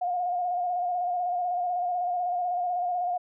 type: tone with vibrato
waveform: sine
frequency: 714 Hz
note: F5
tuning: 38 cents sharp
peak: -25 dBFS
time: 0.01-3.18 s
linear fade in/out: 10 ms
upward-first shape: square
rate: 16 Hz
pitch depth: 31 cents each way
effects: none